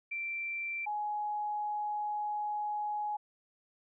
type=tone pair in turn; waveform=sine; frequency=2349 / 837.7 Hz; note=D7 / G#5; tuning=0 / +15 cents; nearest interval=octave + tritone; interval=1785 cents; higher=first; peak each=-34 / -32 dBFS; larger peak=second; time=0.11-0.86 / 0.86-3.17 s; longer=second; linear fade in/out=10 ms; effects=none